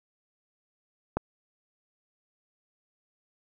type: click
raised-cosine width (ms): 1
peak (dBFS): -12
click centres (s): 1.17
effects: none